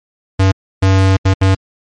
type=tone bursts at uneven times; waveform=square; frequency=95.7 Hz; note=G2; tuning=41 cents flat; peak=-8 dBFS; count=4; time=0.39-0.52 / 0.82-1.17 / 1.25-1.34 / 1.41-1.55 s; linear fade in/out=10 ms; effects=low-pass 6000 Hz 12 dB/octave + MP3 48 kbps